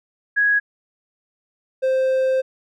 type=tone pair in turn; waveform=sine / triangle; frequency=1662 / 523.5 Hz; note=G#6 / C5; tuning=+1 / +1 cents; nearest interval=octave + minor sixth; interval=2000 cents; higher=first; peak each=-14 dBFS; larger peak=neither; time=0.36-0.6 / 1.82-2.42 s; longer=second; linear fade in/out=20 ms; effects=none